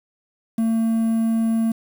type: tone with quantisation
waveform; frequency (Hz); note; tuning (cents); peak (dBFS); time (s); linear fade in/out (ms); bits
triangle; 225.6; A3; +44; -15; 0.58-1.72; 5; 7
effects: none